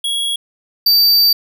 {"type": "tone pair in turn", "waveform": "square", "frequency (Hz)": [3322, 4640], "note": ["G#7", "D8"], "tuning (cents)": [0, -22], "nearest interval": "tritone", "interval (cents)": 578, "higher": "second", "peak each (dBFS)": [-17, -9], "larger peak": "second", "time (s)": [[0.04, 0.36], [0.86, 1.33]], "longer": "second", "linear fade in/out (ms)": 5, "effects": []}